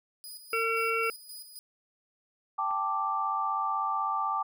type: tone with tremolo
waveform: 15% pulse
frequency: 4956 Hz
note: D#8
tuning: 8 cents flat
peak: -35 dBFS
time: 0.24-1.59 s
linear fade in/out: 0 ms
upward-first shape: square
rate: 3.8 Hz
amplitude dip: 55%
type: harmonic tone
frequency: 453.8 Hz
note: A#4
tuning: 47 cents flat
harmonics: 1 / 3 / 5 / 6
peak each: -31 / -30 / -33 / -33 dBFS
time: 0.53-1.1 s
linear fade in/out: 2 ms
type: chord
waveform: sine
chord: G suspended second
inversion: none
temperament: equal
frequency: 784 / 880 / 1174.7 Hz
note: G5 / A5 / D6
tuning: 0 / 0 / 0 cents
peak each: -34 / -33 / -29 dBFS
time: 2.58-4.43 s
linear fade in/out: 10 ms
type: clicks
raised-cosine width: 0.5 ms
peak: -36 / -46 dBFS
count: 2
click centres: 2.71 / 2.775 s
effects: none